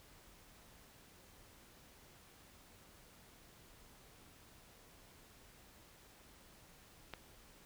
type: click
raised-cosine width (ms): 0.3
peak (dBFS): -28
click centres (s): 7.137
effects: pink hiss -62 dBFS RMS until 7.65 s